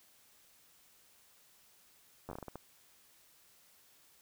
slowing click train, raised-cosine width 1 ms, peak -29 dBFS, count 9, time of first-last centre 2.29-2.556 s, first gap 10 ms, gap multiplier 1.33, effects white hiss -65 dBFS RMS until 4.21 s

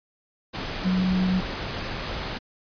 sine tone in noise, 185 Hz, F#3, in tune, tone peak -20 dBFS, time 0.84-1.41 s, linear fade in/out 20 ms, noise pink, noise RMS -31 dBFS, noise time 0.53-2.39 s, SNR +8 dB, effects resampled to 11025 Hz

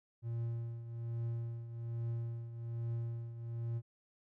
triangle tone with tremolo, 116.54 Hz, A#2, in tune, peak -32 dBFS, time 0.22-3.82 s, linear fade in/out 50 ms, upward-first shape triangle, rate 1.2 Hz, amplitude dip 70%, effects none

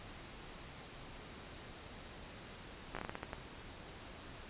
slowing click train, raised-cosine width 0.5 ms, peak -25 dBFS, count 9, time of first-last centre 2.95-3.332 s, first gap 16 ms, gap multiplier 1.3, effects pink hiss -51 dBFS RMS until 4.49 s + resampled to 8000 Hz

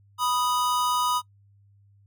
square tone pair together, 986.4 / 1244.5 Hz, B5 / D#6, -2 / 0 cents, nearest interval major third, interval 402 cents, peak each -26 dBFS, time 0.18-1.22 s, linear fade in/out 50 ms, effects noise-tail reverb RT60 0.1 s tail -22 dB re dry + added 100 Hz sine -55 dBFS peak until 2.06 s

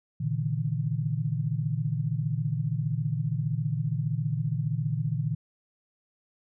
sine tone cluster, 116.9 / 143.5 / 158.5 Hz, A#2 / D3 / D#3, +5 / -40 / +32 cents, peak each -30 dBFS, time 0.2-5.35 s, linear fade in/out 10 ms, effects none

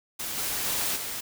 white noise with level steps, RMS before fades -33 / -30 / -28 / -34 dBFS, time 0.19-1.21 s, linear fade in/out 10 ms, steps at 0.36 / 0.64 / 0.95 s, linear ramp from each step 20 ms, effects none

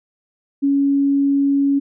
sine tone, 279.1 Hz, C#4, 12 cents sharp, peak -13 dBFS, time 0.62-1.8 s, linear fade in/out 20 ms, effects none

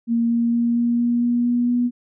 sine tone with pitch steps, 232.7 / 234.2 / 235.7 / 237.2 / 238.7 / 240.2 / 241.7 / 243.3 Hz, A#3 / A#3 / A#3 / A#3 / A#3 / B3 / B3 / B3, -3 / +8 / +19 / +30 / +41 / -48 / -37 / -26 cents, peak -16 dBFS, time 0.07-1.91 s, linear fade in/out 50 ms, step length 230 ms, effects none

